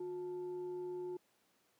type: tone with frequency modulation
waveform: sine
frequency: 360.7 Hz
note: F#4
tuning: 44 cents flat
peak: -39 dBFS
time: 0-1.17 s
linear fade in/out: 5 ms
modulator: 516 Hz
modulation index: 0.32
effects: pink hiss -74 dBFS RMS until 1.79 s + high-pass 200 Hz 12 dB/octave